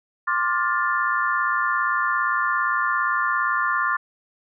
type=chord; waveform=sine; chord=D minor seventh; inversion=third; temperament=just; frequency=1057.2 / 1174.7 / 1409.6 / 1762 Hz; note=C6 / D6 / F6 / A6; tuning=+18 / 0 / +16 / +2 cents; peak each=-25 dBFS; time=0.27-3.97 s; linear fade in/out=10 ms; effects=none